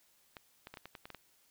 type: clicks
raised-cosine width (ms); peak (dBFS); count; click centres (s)
0.3; -30; 9; 0.368 / 0.671 / 0.74 / 0.772 / 0.856 / 0.952 / 1.055 / 1.103 / 1.147
effects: white hiss -69 dBFS RMS until 1.5 s